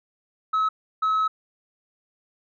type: tone pair in turn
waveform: sine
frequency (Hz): 1288 / 1288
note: E6 / E6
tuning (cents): -41 / -41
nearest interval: unison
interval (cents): 0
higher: neither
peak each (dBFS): -17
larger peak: neither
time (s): 0.53-0.69 / 1.02-1.28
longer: second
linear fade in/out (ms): 10
effects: tanh soft clip ceiling -18 dBFS